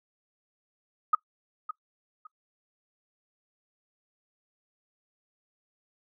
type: tone with echo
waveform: sine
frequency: 1255 Hz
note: D#6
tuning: 15 cents sharp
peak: -17 dBFS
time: 1.13-1.15 s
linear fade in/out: 5 ms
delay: 560 ms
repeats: 2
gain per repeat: -13 dB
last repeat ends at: 2.27 s
effects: noise-tail reverb RT60 0.1 s tail -21 dB re dry